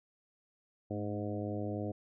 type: harmonic tone with a mistuned harmonic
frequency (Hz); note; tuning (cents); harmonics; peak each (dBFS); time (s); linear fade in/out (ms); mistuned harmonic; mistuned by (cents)
103.5; G#2; -5; 1 / 2 / 3 / 4 / 5 / 6 / 7; -39 / -41 / -40 / -44 / -43 / -45 / -48; 0.9-1.92; 10; 2; +46
effects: none